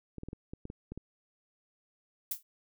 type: clicks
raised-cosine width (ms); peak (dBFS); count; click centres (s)
3; -28; 9; 0.183 / 0.234 / 0.286 / 0.331 / 0.535 / 0.654 / 0.701 / 0.92 / 0.976
type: noise with exponential decay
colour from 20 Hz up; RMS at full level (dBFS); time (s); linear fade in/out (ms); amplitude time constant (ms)
violet; -29; 2.31-2.43; 5; 24
effects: none